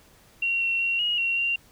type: tone with pitch steps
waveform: sine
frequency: 2746 / 2726 / 2743 / 2884 / 2741 / 2767 Hz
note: F7 / F7 / F7 / F#7 / F7 / F7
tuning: -30 / -43 / -32 / -45 / -33 / -17 cents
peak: -22 dBFS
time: 0.42-1.56 s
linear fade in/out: 5 ms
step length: 190 ms
effects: pink hiss -56 dBFS RMS until 1.71 s